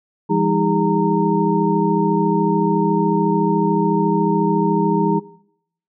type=tone cluster; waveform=sine; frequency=168.7 / 202.6 / 316.9 / 405.6 / 922 Hz; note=E3 / G#3 / D#4 / G#4 / A#5; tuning=+40 / -43 / +32 / -41 / -19 cents; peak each=-21 dBFS; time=0.29-5.2 s; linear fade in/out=20 ms; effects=noise-tail reverb RT60 0.7 s tail -19 dB re dry